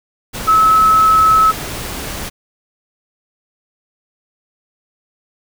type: tone in noise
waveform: sine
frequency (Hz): 1295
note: E6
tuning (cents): -31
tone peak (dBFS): -7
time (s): 0.47-1.52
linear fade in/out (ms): 20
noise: pink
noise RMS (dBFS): -25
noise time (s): 0.33-2.3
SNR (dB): +15
effects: none